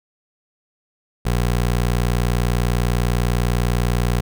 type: tone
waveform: 20% pulse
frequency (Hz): 60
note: B1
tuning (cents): -49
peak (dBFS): -12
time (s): 1.25-4.21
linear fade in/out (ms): 10
effects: none